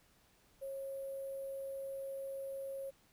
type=tone with sample-and-hold; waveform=sine; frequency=544 Hz; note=C#5; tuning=33 cents flat; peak=-40 dBFS; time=0.61-2.91 s; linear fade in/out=20 ms; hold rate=11025 Hz; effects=pink hiss -69 dBFS RMS until 3.12 s